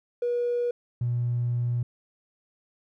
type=tone pair in turn; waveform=triangle; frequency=482.4 / 120.6 Hz; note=B4 / B2; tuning=-41 / -41 cents; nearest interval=2 octaves; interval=2400 cents; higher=first; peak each=-20 dBFS; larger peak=neither; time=0.22-0.71 / 1.01-1.83 s; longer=second; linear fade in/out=5 ms; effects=tanh soft clip ceiling -21 dBFS